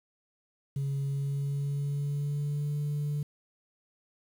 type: tone with pitch glide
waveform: sine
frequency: 138.59 to 146.75 Hz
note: C#3 to D3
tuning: 0 to -1 cents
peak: -26 dBFS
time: 0.76-3.23 s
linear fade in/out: 5 ms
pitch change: +99 cents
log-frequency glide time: 1.04-2.74 s
effects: tanh soft clip ceiling -27 dBFS + 9-bit